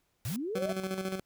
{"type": "noise", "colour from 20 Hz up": "white", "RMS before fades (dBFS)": -42, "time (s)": [0.25, 0.36], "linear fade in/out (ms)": 0}
{"type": "linear sweep", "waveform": "sine", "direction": "up", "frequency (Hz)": [90, 676], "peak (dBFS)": -32, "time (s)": [0.25, 0.72], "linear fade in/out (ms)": 5}
{"type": "tone with tremolo", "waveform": "20% pulse", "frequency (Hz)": 189.3, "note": "F#3", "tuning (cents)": 40, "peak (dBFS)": -26, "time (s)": [0.55, 1.2], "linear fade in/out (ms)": 5, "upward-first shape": "square", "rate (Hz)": 14, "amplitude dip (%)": 55}
{"effects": ["pink hiss -75 dBFS RMS until 1.25 s"]}